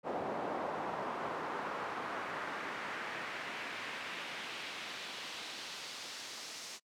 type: noise with band-pass filter sweep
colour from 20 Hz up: brown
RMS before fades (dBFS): -41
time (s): 0.03-6.8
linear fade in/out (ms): 50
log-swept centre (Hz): 690 to 5900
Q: 1.3
effects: noise-tail reverb RT60 0.1 s tail -24 dB re dry + high-pass 200 Hz 12 dB/octave